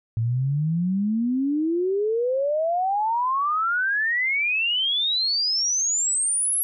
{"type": "exponential sweep", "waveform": "sine", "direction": "up", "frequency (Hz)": [110, 11400], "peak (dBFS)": -20, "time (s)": [0.17, 6.63], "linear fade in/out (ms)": 0, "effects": []}